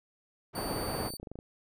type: low-pass noise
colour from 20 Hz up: white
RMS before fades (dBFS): -35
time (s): 0.53-1.11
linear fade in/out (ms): 50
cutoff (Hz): 740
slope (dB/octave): 12
type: tone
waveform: 20% pulse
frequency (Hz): 4568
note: D8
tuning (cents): -49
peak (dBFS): -34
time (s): 0.55-1.17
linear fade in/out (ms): 5
type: clicks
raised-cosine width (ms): 2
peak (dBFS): -29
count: 10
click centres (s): 1.02 / 1.068 / 1.104 / 1.138 / 1.199 / 1.23 / 1.272 / 1.316 / 1.356 / 1.389
effects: none